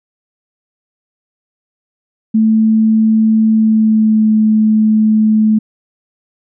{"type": "tone with pitch glide", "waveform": "sine", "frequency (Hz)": [220, 216.6], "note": ["A3", "A3"], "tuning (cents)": [0, -27], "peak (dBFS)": -7, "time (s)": [2.34, 5.59], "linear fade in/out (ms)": 10, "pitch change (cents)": -27, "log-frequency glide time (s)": [3.51, 4.32], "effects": []}